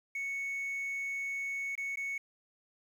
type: tone with dropouts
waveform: sine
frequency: 2215 Hz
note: C#7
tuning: 2 cents flat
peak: -31 dBFS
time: 0.15-2.18 s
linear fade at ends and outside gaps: 5 ms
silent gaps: 1.754-1.777 / 1.958-1.971 s
effects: tanh soft clip ceiling -33 dBFS + 10-bit